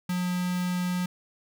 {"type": "tone with notch filter", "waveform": "square", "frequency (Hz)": 179.8, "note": "F#3", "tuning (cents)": -49, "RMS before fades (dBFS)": -28, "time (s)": [0.09, 1.06], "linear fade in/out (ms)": 5, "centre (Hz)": 580, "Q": 1.5, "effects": []}